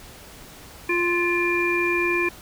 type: harmonic tone with a mistuned harmonic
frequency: 349.2 Hz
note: F4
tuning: in tune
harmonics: 1 / 3 / 5 / 7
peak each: -23 / -29 / -29 / -23 dBFS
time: 0.89-2.29 s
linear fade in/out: 5 ms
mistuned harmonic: 7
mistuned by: -37 cents
effects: pink hiss -44 dBFS RMS until 2.41 s